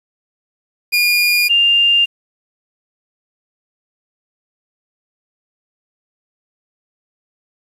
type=tone pair in turn; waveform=30% pulse / sine; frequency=2428 / 2799 Hz; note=D#7 / F7; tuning=-43 / +3 cents; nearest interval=major second; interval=246 cents; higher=second; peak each=-9 dBFS; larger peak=neither; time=0.92-1.49 / 1.49-2.06 s; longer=neither; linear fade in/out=20 ms; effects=resampled to 32000 Hz + 7-bit